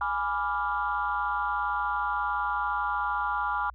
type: chord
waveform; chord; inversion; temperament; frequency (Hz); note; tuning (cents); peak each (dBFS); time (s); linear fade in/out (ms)
sine; G# diminished seventh; none; equal; 830.6 / 987.8 / 1174.7 / 1396.9; G#5 / B5 / D6 / F6; 0 / 0 / 0 / 0; -31; 0.01-3.7; 2
effects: tanh soft clip ceiling -17 dBFS + added 60 Hz sine -46 dBFS peak until 3.74 s